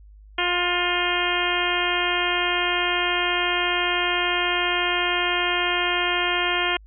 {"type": "harmonic tone with a mistuned harmonic", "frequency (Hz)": 354.1, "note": "F4", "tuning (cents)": 24, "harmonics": [1, 2, 3, 4, 5, 6, 7, 8, 9], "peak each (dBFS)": [-29, -29, -29, -29, -29, -29, -29, -29, -29], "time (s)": [0.38, 6.77], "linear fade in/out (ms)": 5, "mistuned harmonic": 3, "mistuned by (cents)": -17, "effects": ["added 51 Hz sine -44 dBFS peak until 6.86 s"]}